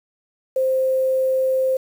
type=tone with quantisation; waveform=sine; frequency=523.3 Hz; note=C5; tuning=in tune; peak=-16 dBFS; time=0.56-1.77 s; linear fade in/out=5 ms; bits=7; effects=none